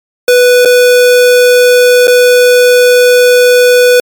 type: tone with dropouts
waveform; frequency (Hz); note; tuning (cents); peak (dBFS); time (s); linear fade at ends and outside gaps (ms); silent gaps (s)
square; 493.9; B4; 0; -3; 0.28-4; 2; 0.65-0.656 / 2.072-2.079
effects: MP3 96 kbps